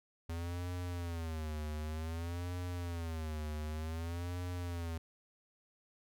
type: tone with vibrato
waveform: square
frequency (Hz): 82.41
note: E2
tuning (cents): 0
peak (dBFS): -38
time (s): 0.29-4.98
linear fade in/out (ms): 5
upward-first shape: sine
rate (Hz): 0.54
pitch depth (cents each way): 140
effects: none